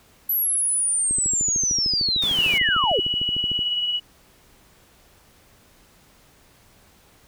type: linear sweep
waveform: sine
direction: down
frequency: 11930 to 336 Hz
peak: -19 dBFS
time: 0.29-3 s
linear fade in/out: 5 ms
type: click train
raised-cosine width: 3 ms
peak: -20 dBFS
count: 34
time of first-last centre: 1.11-3.591 s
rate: 13.3 Hz
type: high-pass noise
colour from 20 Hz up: pink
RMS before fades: -35 dBFS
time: 2.22-2.58 s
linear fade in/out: 0 ms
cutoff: 130 Hz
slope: 48 dB/octave
type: tone with tremolo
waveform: sine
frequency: 2930 Hz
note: F#7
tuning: 18 cents flat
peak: -19 dBFS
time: 2.38-4 s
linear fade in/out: 20 ms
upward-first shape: triangle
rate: 18 Hz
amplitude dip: 45%
effects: pink hiss -55 dBFS RMS until 7.27 s